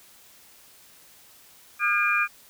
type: tone cluster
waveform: sine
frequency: 1216 / 1421 / 1620 / 2410 Hz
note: D#6 / F6 / G#6 / D7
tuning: -40 / +30 / -43 / +44 cents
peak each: -26 / -29 / -27 / -23 dBFS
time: 1.79-2.28 s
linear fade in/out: 50 ms
effects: white hiss -53 dBFS RMS until 2.49 s